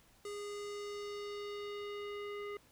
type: tone with low-pass filter sweep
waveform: square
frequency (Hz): 410.3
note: G#4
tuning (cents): -21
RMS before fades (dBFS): -43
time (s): 0.25-2.57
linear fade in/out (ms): 2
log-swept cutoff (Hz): 9000 to 2200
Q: 1.6
effects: pink hiss -66 dBFS RMS until 2.71 s